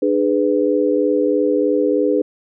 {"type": "chord", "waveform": "sine", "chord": "G# diminished", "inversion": "second", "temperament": "just", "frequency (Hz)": [299, 415.3, 498.4], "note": ["D4", "G#4", "B4"], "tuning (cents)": [31, 0, 16], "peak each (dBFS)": -18, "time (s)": [0.02, 2.22], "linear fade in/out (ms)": 5, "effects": []}